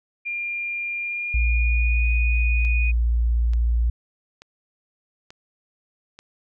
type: tone with pitch glide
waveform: sine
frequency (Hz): 2400 to 2476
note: D7 to D#7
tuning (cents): +37 to -9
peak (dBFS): -25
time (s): 0.25-2.92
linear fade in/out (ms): 20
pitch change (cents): +54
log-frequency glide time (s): 1.02-2.1
type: tone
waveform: sine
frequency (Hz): 58.2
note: A#1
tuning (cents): -2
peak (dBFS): -17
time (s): 1.34-3.9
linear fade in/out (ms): 5
type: click train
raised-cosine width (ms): 0.2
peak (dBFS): -25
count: 5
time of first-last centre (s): 2.65-6.19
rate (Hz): 1.13
effects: none